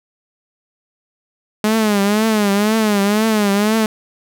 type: tone with vibrato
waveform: sawtooth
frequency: 210.2 Hz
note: G#3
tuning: 21 cents sharp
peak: -9 dBFS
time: 1.64-3.86 s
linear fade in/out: 2 ms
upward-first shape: triangle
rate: 2 Hz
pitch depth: 120 cents each way
effects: none